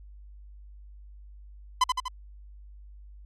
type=tone with echo; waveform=45% pulse; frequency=1014 Hz; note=B5; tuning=45 cents sharp; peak=-18 dBFS; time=1.81-1.84 s; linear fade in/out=5 ms; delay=81 ms; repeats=3; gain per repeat=-4 dB; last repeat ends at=2.083 s; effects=added 50 Hz sine -45 dBFS peak until 3.25 s + low-pass 8000 Hz 12 dB/octave